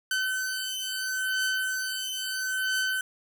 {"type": "beating tone pair", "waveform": "sawtooth", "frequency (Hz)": [1524, 1524.75], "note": ["G6", "G6"], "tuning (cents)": [-49, -48], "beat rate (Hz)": 0.75, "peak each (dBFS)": -27, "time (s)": [0.11, 3.01], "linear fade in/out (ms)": 2, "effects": []}